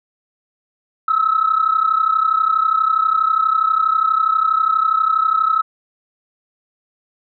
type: tone pair together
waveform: sine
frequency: 1284.7 / 1317 Hz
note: E6 / E6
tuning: -45 / -2 cents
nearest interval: unison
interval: 43 cents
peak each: -15 / -16 dBFS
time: 1.08-5.62 s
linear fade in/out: 5 ms
effects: tanh soft clip ceiling -6 dBFS